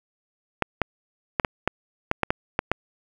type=clicks; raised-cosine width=0.5 ms; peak=-5 dBFS; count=10; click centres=0.623 / 0.817 / 1.398 / 1.448 / 1.676 / 2.114 / 2.233 / 2.305 / 2.591 / 2.716 s; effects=7-bit